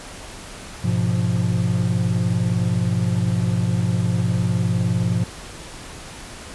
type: chord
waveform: triangle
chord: F diminished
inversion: first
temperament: equal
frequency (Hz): 103.83 / 123.47 / 174.61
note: Ab2 / Cb3 / F3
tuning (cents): 0 / 0 / 0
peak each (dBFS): -20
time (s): 0.84-5.24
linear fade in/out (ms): 5
effects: pink hiss -37 dBFS RMS until 6.54 s + resampled to 24000 Hz